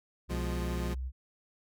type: tone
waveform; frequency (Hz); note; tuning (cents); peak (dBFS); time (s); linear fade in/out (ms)
sine; 64.2; C2; -32; -33; 0.28-1.12; 50
type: chord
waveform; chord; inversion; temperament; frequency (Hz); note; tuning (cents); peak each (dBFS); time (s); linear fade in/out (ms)
25% pulse; F diminished; second; equal; 123.47 / 174.61 / 207.7; Cb3 / F3 / Ab3; 0 / 0 / 0; -36 / -33 / -37; 0.29-0.95; 20
effects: none